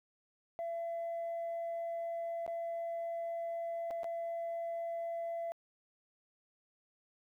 sine tone with dropouts, 674 Hz, E5, 38 cents sharp, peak -34 dBFS, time 0.59-5.52 s, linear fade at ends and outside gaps 0 ms, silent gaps 2.464-2.478 / 3.906-3.91 / 4.033-4.043 s, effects tanh soft clip ceiling -34 dBFS + 12-bit

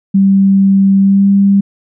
sine tone with pitch glide, 195.1 to 198.17 Hz, G3 to G3, -8 to +19 cents, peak -5 dBFS, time 0.14-1.61 s, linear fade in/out 10 ms, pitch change +27 cents, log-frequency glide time 0.99-1.28 s, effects none

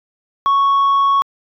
sine tone, 1108.7 Hz, C#6, in tune, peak -8 dBFS, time 0.46-1.22 s, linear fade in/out 0 ms, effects tanh soft clip ceiling -10 dBFS

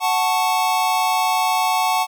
square chord, F# minor, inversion none, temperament equal, 740 / 880 / 1108.7 Hz, F#5 / A5 / C#6, 0 / 0 / 0 cents, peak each -21 / -21 / -24 dBFS, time 0-2.07 s, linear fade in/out 50 ms, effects none

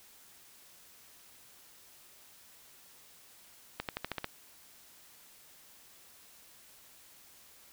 accelerating click train, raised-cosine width 0.3 ms, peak -18 dBFS, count 7, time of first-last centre 3.8-4.244 s, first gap 88 ms, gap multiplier 0.93, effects white hiss -58 dBFS RMS until 7.72 s

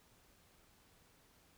silence, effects pink hiss -68 dBFS RMS until 1.57 s

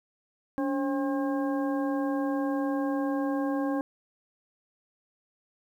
harmonic tone with a mistuned harmonic, 268.3 Hz, C4, 44 cents sharp, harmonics 1 / 2 / 3 / 4 / 6, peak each -27 / -33 / -37 / -39 / -43 dBFS, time 0.58-3.81 s, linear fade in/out 0 ms, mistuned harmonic 1, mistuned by +94 cents, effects 10-bit

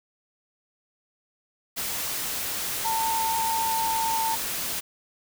sine tone in noise, 901 Hz, A5, 41 cents sharp, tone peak -24 dBFS, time 2.84-4.36 s, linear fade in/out 20 ms, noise white, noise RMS -30 dBFS, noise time 1.76-4.81 s, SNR +3 dB, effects none

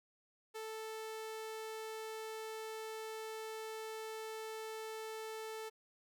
sawtooth tone, 440 Hz, A4, in tune, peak -39 dBFS, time 0.54-5.7 s, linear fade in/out 20 ms, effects none

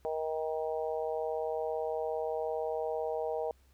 harmonic tone, 157.6 Hz, D#3, 23 cents sharp, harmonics 3 / 4 / 5 / 6, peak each -34 / -36 / -39 / -46 dBFS, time 0.05-3.51 s, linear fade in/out 0 ms, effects added 66 Hz sine -61 dBFS peak until 3.73 s + pink hiss -70 dBFS RMS until 3.73 s

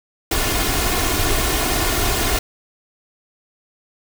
pink noise with comb filter, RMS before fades -19 dBFS, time 0.31-2.39 s, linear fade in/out 5 ms, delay 2.8 ms, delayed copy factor +0.6, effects none

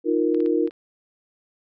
sine chord, Eb suspended second, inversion none, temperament just, 311.1 / 350 / 466.7 Hz, Eb4 / F4 / Bb4, 0 / +4 / +2 cents, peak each -22 / -22 / -23 dBFS, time 0.04-0.7 s, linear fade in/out 50 ms
clicks, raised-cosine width 0.3 ms, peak -27 dBFS, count 5, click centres 0.346 / 0.404 / 0.461 / 0.675 / 0.709 s
effects none

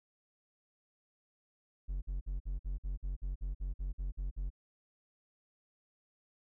triangle tone bursts, 45.84 Hz, F#1, 15 cents flat, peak -32 dBFS, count 14, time 1.88-4.503 s, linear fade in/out 20 ms, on 140 ms, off 51 ms, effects none

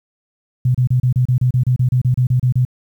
sine tone bursts, 125.9 Hz, B2, 34 cents sharp, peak -11 dBFS, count 16, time 0.65-2.651 s, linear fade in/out 5 ms, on 96 ms, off 31 ms, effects 8-bit

